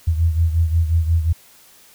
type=beating tone pair; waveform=sine; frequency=81.4 / 87 Hz; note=E2 / F2; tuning=-21 / -6 cents; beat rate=5.6 Hz; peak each=-15 / -21 dBFS; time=0.07-1.33 s; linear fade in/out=10 ms; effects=white hiss -49 dBFS RMS until 1.94 s